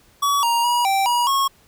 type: tone with pitch steps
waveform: square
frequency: 1134 / 938 / 962 / 780 / 962 / 1094 Hz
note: C#6 / A#5 / B5 / G5 / B5 / C#6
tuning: +39 / +11 / -46 / -9 / -46 / -23 cents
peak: -17 dBFS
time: 0.22-1.48 s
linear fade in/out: 10 ms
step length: 210 ms
effects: pink hiss -55 dBFS RMS until 1.67 s